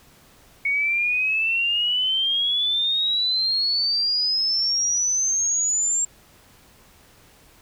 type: exponential sweep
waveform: sine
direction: up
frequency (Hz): 2217 to 7459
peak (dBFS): -19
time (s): 0.65-6.05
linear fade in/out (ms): 5
effects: pink hiss -53 dBFS RMS until 7.61 s